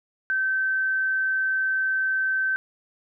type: tone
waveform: sine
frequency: 1544 Hz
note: G6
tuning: 27 cents flat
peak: -21 dBFS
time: 0.3-2.56 s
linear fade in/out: 0 ms
effects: none